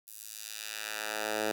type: tone with high-pass filter sweep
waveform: 10% pulse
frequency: 107.6 Hz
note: A2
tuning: 38 cents flat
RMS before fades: -37 dBFS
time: 0.07-1.52 s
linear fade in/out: 5 ms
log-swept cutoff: 11000 to 370 Hz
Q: 0.76
effects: none